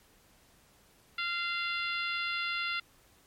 harmonic tone, 692 Hz, F5, 16 cents flat, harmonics 2 / 3 / 4 / 5 / 6 / 7, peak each -35 / -36 / -37 / -40 / -43 / -48 dBFS, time 1.18-2.8 s, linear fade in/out 5 ms, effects pink hiss -63 dBFS RMS until 3.26 s + MP3 64 kbps

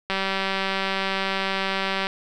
click train, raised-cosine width 0.3 ms, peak -9 dBFS, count 381, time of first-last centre 0.1-2.069 s, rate 193 Hz, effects none

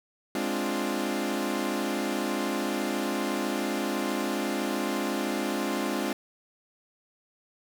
sawtooth chord, D half-diminished seventh, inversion second, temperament equal, 207.7 / 261.6 / 293.7 / 349.2 Hz, Ab3 / C4 / D4 / F4, 0 / 0 / 0 / 0 cents, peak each -29 dBFS, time 0.35-6.13 s, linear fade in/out 2 ms, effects none

